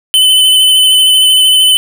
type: tone with vibrato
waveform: square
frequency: 3032 Hz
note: F#7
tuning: 42 cents sharp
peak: -5 dBFS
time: 0.14-1.77 s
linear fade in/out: 0 ms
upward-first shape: triangle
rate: 13 Hz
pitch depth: 25 cents each way
effects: none